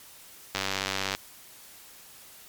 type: click train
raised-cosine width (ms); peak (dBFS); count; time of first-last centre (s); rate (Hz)
0.2; -10; 59; 0.55-1.15; 96.7
effects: white hiss -50 dBFS RMS until 2.48 s + MP3 96 kbps